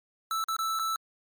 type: tone with dropouts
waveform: square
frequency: 1318.5 Hz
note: E6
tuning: in tune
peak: -28 dBFS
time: 0.31-0.96 s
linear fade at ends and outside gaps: 1 ms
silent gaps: 0.44-0.485 / 0.565-0.589 / 0.79-0.795 s
effects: MP3 96 kbps